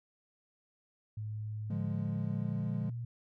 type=tone with pitch glide; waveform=sine; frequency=107.2 to 118.26 Hz; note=A2 to A#2; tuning=-45 to +25 cents; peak=-36 dBFS; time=1.17-3.05 s; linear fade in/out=5 ms; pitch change=+170 cents; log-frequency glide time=1.89-2.68 s
type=chord; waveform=triangle; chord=D diminished; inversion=none; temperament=equal; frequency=146.83 / 174.61 / 207.7 Hz; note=D3 / F3 / Ab3; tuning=0 / 0 / 0 cents; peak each=-36 dBFS; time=1.7-2.9 s; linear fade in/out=5 ms
effects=none